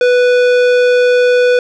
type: tone with tanh clipping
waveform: sine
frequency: 493.9 Hz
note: B4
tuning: in tune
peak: -9 dBFS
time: 0.01-1.59 s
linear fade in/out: 2 ms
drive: 16 dB
effects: none